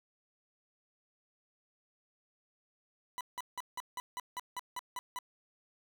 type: tone bursts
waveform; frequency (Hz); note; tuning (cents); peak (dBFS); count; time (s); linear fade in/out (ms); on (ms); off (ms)
40% pulse; 992; B5; +7; -36; 11; 3.18-5.188; 0; 28; 170
effects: none